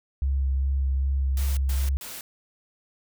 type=tone with vibrato; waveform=sine; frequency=67.5 Hz; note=C#2; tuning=45 cents flat; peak=-21 dBFS; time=0.22-1.97 s; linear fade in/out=0 ms; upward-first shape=sine; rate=2.5 Hz; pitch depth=18 cents each way
type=noise bursts; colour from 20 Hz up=white; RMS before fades=-38 dBFS; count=3; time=1.37-2.21 s; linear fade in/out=2 ms; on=200 ms; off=120 ms
effects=none